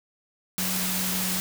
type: tone in noise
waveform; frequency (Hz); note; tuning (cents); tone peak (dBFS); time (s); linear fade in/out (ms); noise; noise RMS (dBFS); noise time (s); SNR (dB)
sine; 185; F#3; 0; -31; 0.58-1.4; 0; white; -28; 0.58-1.4; -6
effects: none